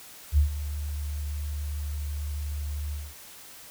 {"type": "tone with ADSR envelope", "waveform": "sine", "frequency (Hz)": 73.42, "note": "D2", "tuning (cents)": 0, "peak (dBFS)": -15, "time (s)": [0.32, 3.15], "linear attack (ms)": 58, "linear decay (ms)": 110, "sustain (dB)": -14, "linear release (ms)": 230, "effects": ["white hiss -47 dBFS RMS until 3.7 s"]}